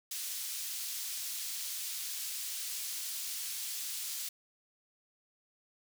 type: high-pass noise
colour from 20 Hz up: pink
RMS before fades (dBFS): -39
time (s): 0.11-4.29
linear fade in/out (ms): 5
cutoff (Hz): 4400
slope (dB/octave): 12
effects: none